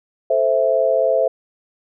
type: chord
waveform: sine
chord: A minor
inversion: none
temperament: equal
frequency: 440 / 523.3 / 659.3 Hz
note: A4 / C5 / E5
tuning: 0 / 0 / 0 cents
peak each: -22 / -17 / -17 dBFS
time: 0.3-1.28 s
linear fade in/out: 5 ms
effects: none